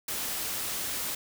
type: noise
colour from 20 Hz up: white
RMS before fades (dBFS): -33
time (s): 0.08-1.15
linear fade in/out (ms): 5
effects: none